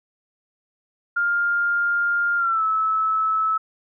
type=tone with pitch glide; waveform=sine; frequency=1404 to 1302.4 Hz; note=F6 to E6; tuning=+9 to -21 cents; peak=-18 dBFS; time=1.16-3.58 s; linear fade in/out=10 ms; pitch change=-130 cents; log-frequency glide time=2.37-2.63 s; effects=none